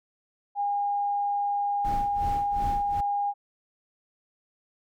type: tone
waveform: sine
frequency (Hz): 812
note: G#5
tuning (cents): -39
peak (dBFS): -24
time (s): 0.55-3.34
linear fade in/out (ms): 50
type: noise with tremolo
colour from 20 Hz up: brown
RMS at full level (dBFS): -31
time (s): 1.84-3.01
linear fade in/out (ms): 10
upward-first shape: sine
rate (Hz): 2.7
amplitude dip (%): 90
effects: none